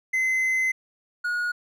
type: tone pair in turn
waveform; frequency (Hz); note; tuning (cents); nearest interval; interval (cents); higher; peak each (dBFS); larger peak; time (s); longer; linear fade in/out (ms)
triangle; 2051 / 1446.7; C7 / F#6; -35 / -39; tritone; 604; first; -19 / -22; first; 0.13-0.72 / 1.24-1.52; first; 10
effects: none